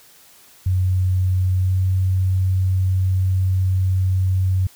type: tone with pitch glide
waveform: sine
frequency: 92.5 to 93.57 Hz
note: F#2 to F#2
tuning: 0 to +20 cents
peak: -15 dBFS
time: 0.66-4.67 s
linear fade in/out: 5 ms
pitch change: +20 cents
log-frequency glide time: 1.58-1.79 s
effects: white hiss -49 dBFS RMS until 4.75 s